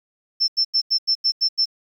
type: tone bursts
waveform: sine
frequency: 5340 Hz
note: E8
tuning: 22 cents sharp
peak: -15 dBFS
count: 8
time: 0.4-1.657 s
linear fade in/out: 20 ms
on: 81 ms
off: 87 ms
effects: 9-bit